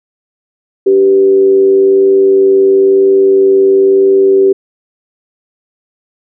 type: tone with frequency modulation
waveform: sine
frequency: 388.5 Hz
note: G4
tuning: 16 cents flat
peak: -4 dBFS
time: 0.86-4.53 s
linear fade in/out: 10 ms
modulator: 101 Hz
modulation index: 0.33
effects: none